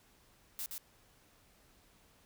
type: noise with echo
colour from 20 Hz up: blue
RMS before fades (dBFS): -40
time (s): 0.59-0.66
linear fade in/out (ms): 0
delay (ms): 120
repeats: 1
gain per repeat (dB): -3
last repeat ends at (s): 0.78
effects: pink hiss -66 dBFS RMS until 2.25 s